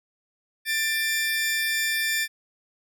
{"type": "tone pair together", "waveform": "sawtooth", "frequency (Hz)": [1776, 2369], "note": ["A6", "D7"], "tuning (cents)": [16, 14], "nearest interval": "perfect fourth", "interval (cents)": 498, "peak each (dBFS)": [-21, -25], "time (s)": [0.65, 2.28], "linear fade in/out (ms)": 50, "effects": []}